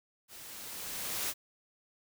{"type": "noise with level ramp", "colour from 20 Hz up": "white", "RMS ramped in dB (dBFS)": [-50, -33], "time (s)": [0.28, 1.34], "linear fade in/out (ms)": 50, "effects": []}